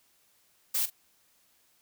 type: noise with echo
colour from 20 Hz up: blue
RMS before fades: -28 dBFS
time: 0.74-0.86 s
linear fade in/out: 10 ms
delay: 42 ms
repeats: 1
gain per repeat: -15 dB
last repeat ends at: 0.902 s
effects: white hiss -67 dBFS RMS until 1.81 s